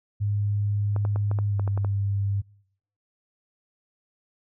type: tone with pitch glide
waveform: sine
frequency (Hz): 102.6 to 99.79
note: G#2 to G2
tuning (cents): -21 to +31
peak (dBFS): -22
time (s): 0.2-2.42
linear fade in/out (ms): 20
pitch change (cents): -48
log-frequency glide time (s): 1.48-1.58
type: clicks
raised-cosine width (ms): 1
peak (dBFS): -20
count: 9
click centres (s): 0.963 / 1.051 / 1.16 / 1.314 / 1.388 / 1.596 / 1.677 / 1.776 / 1.847
effects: noise-tail reverb RT60 0.7 s tail -26 dB re dry